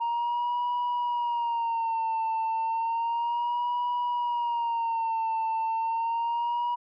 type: tone with vibrato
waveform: sine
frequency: 932.3 Hz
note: A#5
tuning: in tune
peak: -23 dBFS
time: 0-6.76 s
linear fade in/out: 20 ms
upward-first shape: sine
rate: 0.32 Hz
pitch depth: 72 cents each way
effects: tanh soft clip ceiling -24 dBFS